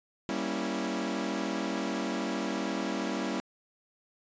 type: chord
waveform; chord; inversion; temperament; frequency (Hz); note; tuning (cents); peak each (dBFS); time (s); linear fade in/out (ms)
sawtooth; G diminished seventh; none; equal with one note detuned; 196 / 236.2 / 277.2 / 329.6; G3 / Bb3 / Db4 / Fb4; 0 / +23 / 0 / 0; -32; 0.29-3.4; 0
effects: resampled to 16000 Hz